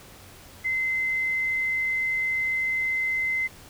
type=tone; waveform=sine; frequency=2062 Hz; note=C7; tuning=26 cents flat; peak=-23 dBFS; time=0.64-3.48 s; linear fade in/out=20 ms; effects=added 93 Hz sine -55 dBFS peak until 3.69 s + pink hiss -48 dBFS RMS until 3.69 s